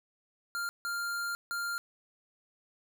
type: tone bursts at uneven times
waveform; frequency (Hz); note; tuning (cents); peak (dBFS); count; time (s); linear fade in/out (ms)
square; 1396.9; F6; 0; -33; 3; 0.55-0.69 / 0.85-1.35 / 1.51-1.78; 0
effects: none